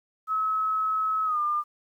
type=tone with pitch glide; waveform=sine; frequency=1288 to 1201.7 Hz; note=E6 to D6; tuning=-41 to +39 cents; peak=-23 dBFS; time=0.27-1.64 s; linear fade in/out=50 ms; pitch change=-120 cents; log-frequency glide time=1.25-1.39 s; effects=10-bit